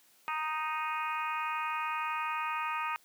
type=harmonic tone; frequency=310.9 Hz; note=D#4; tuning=1 cent flat; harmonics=3 / 4 / 5 / 6 / 7 / 8 / 9; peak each=-36 / -35 / -44 / -45 / -45 / -39 / -49 dBFS; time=0.28-2.96 s; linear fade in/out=0 ms; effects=white hiss -64 dBFS RMS until 3.04 s + high-pass 150 Hz 12 dB/octave